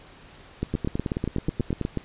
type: two click trains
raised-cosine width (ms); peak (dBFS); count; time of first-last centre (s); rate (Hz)
3; -13 / -12; 11 / 12; 0.74-1.813 / 0.63-1.973; 9.32 / 8.19
effects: pink hiss -49 dBFS RMS until 2.04 s + resampled to 8000 Hz